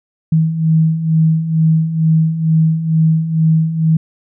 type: beating tone pair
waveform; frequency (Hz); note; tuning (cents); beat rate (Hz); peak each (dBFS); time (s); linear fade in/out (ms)
sine; 158.5 / 160.7; D#3 / E3; +32 / -44; 2.2; -17 / -11; 0.32-3.97; 5
effects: none